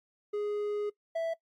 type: tone pair in turn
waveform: triangle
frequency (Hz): 415.3 / 659.2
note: G#4 / E5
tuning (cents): 0 / 0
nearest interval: minor sixth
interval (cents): 800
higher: second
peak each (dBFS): -28 / -27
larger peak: second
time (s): 0.33-0.9 / 1.15-1.34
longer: first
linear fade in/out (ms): 10
effects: noise-tail reverb RT60 0.1 s tail -21 dB re dry + AAC 64 kbps